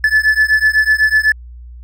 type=beating tone pair; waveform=triangle; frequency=1730 / 1738 Hz; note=A6 / A6; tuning=-30 / -22 cents; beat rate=8 Hz; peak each=-11 dBFS; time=0.04-1.32 s; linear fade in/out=2 ms; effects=added 60 Hz sine -31 dBFS peak until 1.83 s